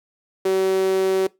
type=tone with high-pass filter; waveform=sawtooth; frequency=190 Hz; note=F#3; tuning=46 cents sharp; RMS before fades=-19 dBFS; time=0.45-1.27 s; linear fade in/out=5 ms; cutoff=400 Hz; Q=6.1; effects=noise-tail reverb RT60 0.2 s tail -21 dB re dry